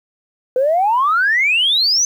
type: exponential sweep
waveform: sine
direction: up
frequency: 493.9 to 6220 Hz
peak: -11 dBFS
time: 0.56-2.05 s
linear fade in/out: 2 ms
effects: tanh soft clip ceiling -7 dBFS + 8-bit